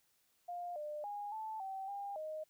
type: tone with pitch steps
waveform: sine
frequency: 704 / 599 / 821 / 875 / 771 / 803 / 622 Hz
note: F5 / D5 / G#5 / A5 / G5 / G5 / D#5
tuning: +14 / +34 / -20 / -10 / -29 / +41 / -1 cents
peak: -40 dBFS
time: 0.48-2.44 s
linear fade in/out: 10 ms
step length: 280 ms
effects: white hiss -75 dBFS RMS until 2.49 s

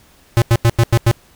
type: tone bursts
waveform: square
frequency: 116.54 Hz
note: A#2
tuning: in tune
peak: -9 dBFS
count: 6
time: 0.37-1.113 s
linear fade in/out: 0 ms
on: 48 ms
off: 91 ms
effects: pink hiss -50 dBFS RMS until 1.35 s

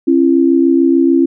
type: tone pair together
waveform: sine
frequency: 270.7 / 337.5 Hz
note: C#4 / E4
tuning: -41 / +41 cents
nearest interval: major third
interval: 382 cents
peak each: -10 dBFS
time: 0.07-1.26 s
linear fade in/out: 10 ms
effects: none

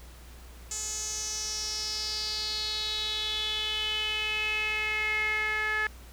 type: tone with band-pass filter sweep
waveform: sawtooth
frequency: 429.2 Hz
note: A4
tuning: 43 cents flat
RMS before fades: -31 dBFS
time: 0.71-5.87 s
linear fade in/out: 2 ms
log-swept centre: 7100 to 1800 Hz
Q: 6.3
effects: added 60 Hz sine -46 dBFS peak until 6.12 s + pink hiss -53 dBFS RMS until 6.12 s

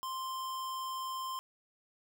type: tone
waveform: square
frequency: 1046.5 Hz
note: C6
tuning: in tune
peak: -37 dBFS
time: 0.03-1.39 s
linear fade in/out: 0 ms
effects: none

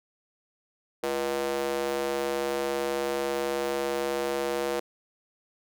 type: tone with high-pass filter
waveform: square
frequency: 69.1 Hz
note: C#2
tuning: 5 cents flat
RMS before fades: -29 dBFS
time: 1.03-4.8 s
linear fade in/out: 5 ms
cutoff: 450 Hz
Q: 2.6
effects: none

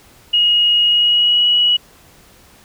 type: tone with pitch glide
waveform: sine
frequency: 2881 to 2923 Hz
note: F#7 to F#7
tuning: -47 to -22 cents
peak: -10 dBFS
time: 0.33-1.77 s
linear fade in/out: 10 ms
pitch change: +25 cents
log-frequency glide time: 0.85-1.48 s
effects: pink hiss -47 dBFS RMS until 2.64 s

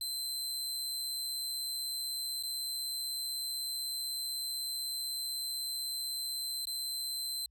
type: tone with dropouts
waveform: sawtooth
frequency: 4084 Hz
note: C8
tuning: 43 cents flat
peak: -32 dBFS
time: 0.01-7.46 s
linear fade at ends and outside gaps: 2 ms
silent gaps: 2.427-2.434 / 6.654-6.67 s
effects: added 60 Hz sine -67 dBFS peak until 7.5 s

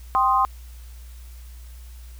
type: chord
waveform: sine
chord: C minor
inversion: second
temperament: equal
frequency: 784 / 1046.5 / 1244.5 Hz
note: G5 / C6 / Eb6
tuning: 0 / 0 / 0 cents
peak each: -22 / -18 / -23 dBFS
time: 0.15-0.45 s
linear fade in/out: 0 ms
effects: added 60 Hz sine -38 dBFS peak until 2.19 s + white hiss -53 dBFS RMS until 2.19 s

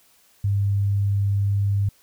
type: tone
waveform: sine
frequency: 100.1 Hz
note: G2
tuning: 37 cents sharp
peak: -18 dBFS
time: 0.44-1.89 s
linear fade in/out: 5 ms
effects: white hiss -58 dBFS RMS until 2.02 s

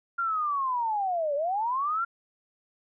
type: linear two-way sweep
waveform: sine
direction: down then up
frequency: 1400 to 554.4 to 1400 Hz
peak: -25 dBFS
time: 0.18-2.05 s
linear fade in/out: 10 ms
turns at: 1.35 s
effects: none

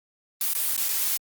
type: noise with dropouts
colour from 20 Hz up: blue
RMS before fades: -25 dBFS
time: 0.41-1.17 s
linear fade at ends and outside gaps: 1 ms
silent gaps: 0.535-0.55 / 0.765-0.777 / 0.886-0.89 s
effects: Opus 32 kbps

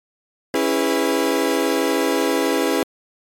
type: chord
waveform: 35% pulse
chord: C# minor seventh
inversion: none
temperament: equal with one note detuned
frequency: 277.2 / 329.6 / 407.9 / 493.9 Hz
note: C#4 / E4 / G#4 / B4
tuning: 0 / 0 / -31 / 0 cents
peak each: -21 dBFS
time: 0.54-2.83 s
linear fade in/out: 2 ms
effects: MP3 64 kbps

